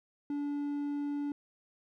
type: tone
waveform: triangle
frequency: 288.4 Hz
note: D4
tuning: 31 cents flat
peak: -30 dBFS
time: 0.3-1.32 s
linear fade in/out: 2 ms
effects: none